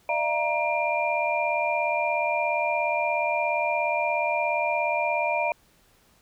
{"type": "tone cluster", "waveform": "sine", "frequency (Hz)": [605, 682, 941, 2391], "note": ["D#5", "F5", "A#5", "D7"], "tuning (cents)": [-49, -41, 16, 30], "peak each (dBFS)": -28, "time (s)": [0.09, 5.52], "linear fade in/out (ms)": 2, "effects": ["pink hiss -61 dBFS RMS until 6.21 s"]}